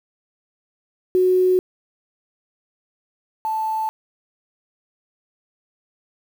sine tone pair in turn, 368.2 / 877.8 Hz, F#4 / A5, -8 / -4 cents, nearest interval octave + minor third, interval 1504 cents, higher second, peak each -13 / -20 dBFS, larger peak first, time 1.15-1.59 / 3.45-3.89 s, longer neither, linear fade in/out 0 ms, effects 7-bit

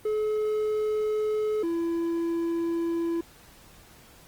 triangle tone pair in turn, 428 / 335.6 Hz, A4 / E4, -48 / +31 cents, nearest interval major third, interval 421 cents, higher first, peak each -22 / -23 dBFS, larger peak first, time 0.05-1.63 / 1.63-3.21 s, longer neither, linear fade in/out 5 ms, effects pink hiss -53 dBFS RMS until 4.27 s + Opus 24 kbps

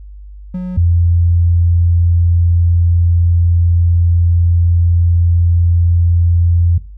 triangle / sine tone pair in turn, 181.9 / 85.85 Hz, F#3 / F2, -29 / -29 cents, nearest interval octave + minor second, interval 1300 cents, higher first, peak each -15 / -8 dBFS, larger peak second, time 0.54-0.77 / 0.77-6.78 s, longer second, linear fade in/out 5 ms, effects noise-tail reverb RT60 0.3 s tail -17 dB re dry + added 50 Hz sine -30 dBFS peak until 6.97 s

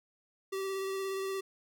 square tone with vibrato, 386.5 Hz, G4, 24 cents flat, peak -34 dBFS, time 0.52-1.41 s, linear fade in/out 10 ms, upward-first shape square, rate 17 Hz, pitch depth 12 cents each way, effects none

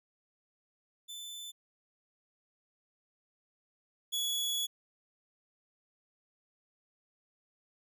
sawtooth tone pair in turn, 3520 / 3384 Hz, A7 / G#7, 0 / +32 cents, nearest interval minor second, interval 68 cents, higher first, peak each -39 / -28 dBFS, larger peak second, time 1.08-1.52 / 4.12-4.67 s, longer second, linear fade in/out 20 ms, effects none

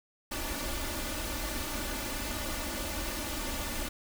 pink noise with comb filter, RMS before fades -35 dBFS, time 0.31-3.89 s, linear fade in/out 10 ms, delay 3.4 ms, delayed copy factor +0.85, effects none

